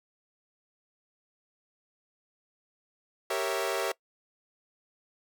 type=chord; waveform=sawtooth; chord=G diminished seventh; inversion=none; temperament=equal; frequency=392 / 466.2 / 554.4 / 659.3 Hz; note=G4 / Bb4 / Db5 / Fb5; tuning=0 / 0 / 0 / 0 cents; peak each=-30 dBFS; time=3.3-3.92 s; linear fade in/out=5 ms; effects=noise-tail reverb RT60 0.1 s tail -22 dB re dry